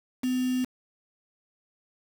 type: tone with quantisation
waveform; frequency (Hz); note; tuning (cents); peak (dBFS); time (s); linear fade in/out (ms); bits
sine; 253.8; B3; +47; -24; 0.23-0.65; 10; 6
effects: none